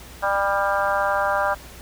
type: harmonic tone with a mistuned harmonic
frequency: 199 Hz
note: G3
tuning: 26 cents sharp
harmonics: 3 / 4 / 5 / 6 / 7 / 8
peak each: -24 / -25 / -26 / -27 / -27 / -28 dBFS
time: 0.22-1.55 s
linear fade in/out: 20 ms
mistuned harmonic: 5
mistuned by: -17 cents
effects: added 60 Hz sine -43 dBFS peak until 1.81 s + pink hiss -43 dBFS RMS until 1.81 s